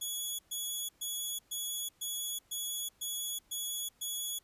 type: tone bursts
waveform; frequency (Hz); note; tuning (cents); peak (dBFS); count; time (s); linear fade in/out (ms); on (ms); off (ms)
10% pulse; 3377; G#7; +28; -27; 9; 0.01-4.39; 10; 380; 120
effects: pink hiss -69 dBFS RMS until 4.43 s + resampled to 32000 Hz